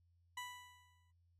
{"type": "tone with exponential decay", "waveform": "20% pulse", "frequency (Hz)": 987.8, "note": "B5", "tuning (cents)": 0, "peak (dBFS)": -37, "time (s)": [0.37, 1.11], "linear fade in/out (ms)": 5, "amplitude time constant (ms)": 160, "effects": ["added 86 Hz sine -70 dBFS peak until 1.39 s", "AAC 32 kbps"]}